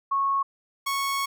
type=tone pair in turn; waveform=sine / sawtooth; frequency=1100 / 1104.3 Hz; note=C#6 / C#6; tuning=-14 / -7 cents; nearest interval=unison; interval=7 cents; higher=second; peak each=-21 dBFS; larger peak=neither; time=0.11-0.43 / 0.86-1.26 s; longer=second; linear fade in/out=10 ms; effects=none